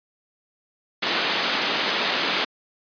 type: band-pass noise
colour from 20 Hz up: white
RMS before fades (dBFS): -24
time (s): 1.02-2.45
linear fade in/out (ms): 10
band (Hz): 190 to 4300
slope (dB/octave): 24
effects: resampled to 11025 Hz